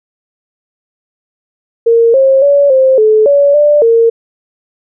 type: tone with pitch steps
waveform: sine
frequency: 462.1 / 536 / 568 / 526 / 432.5 / 568 / 590 / 459.3 Hz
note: A#4 / C5 / C#5 / C5 / A4 / C#5 / D5 / A#4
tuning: -15 / +42 / +42 / +9 / -30 / +42 / +8 / -26 cents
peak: -4 dBFS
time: 1.86-4.1 s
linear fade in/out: 10 ms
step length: 280 ms
effects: none